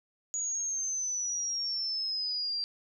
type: exponential sweep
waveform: sine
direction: down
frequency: 6810 to 4699 Hz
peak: -30 dBFS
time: 0.34-2.64 s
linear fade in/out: 0 ms
effects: none